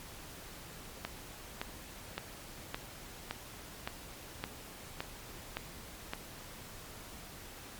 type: click train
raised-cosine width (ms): 0.3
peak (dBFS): -19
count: 10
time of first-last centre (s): 1.05-6.135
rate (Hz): 1.77
effects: pink hiss -49 dBFS RMS until 7.79 s + MP3 96 kbps